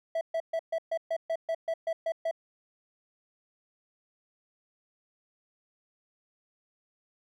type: tone bursts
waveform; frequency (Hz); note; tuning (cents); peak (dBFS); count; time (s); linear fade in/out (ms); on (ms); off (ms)
triangle; 656; E5; -9; -25; 12; 0.15-2.312; 5; 61; 130
effects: none